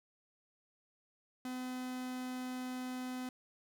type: tone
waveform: 45% pulse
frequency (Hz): 253.6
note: B3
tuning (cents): +46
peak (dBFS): -39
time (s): 1.45-3.29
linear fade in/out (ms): 2
effects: none